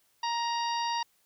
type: harmonic tone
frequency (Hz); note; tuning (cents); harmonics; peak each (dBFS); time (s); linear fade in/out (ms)
938; A#5; +11; 1 / 2 / 3 / 4 / 5 / 6; -29 / -40 / -40 / -42 / -39 / -43; 0.23-1.03; 5
effects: white hiss -69 dBFS RMS until 1.25 s